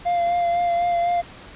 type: tone with vibrato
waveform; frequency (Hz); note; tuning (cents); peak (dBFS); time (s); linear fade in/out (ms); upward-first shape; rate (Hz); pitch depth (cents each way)
triangle; 695; F5; -9; -16; 0.05-1.22; 20; sine; 4; 20
effects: pink hiss -42 dBFS RMS until 1.55 s + resampled to 8000 Hz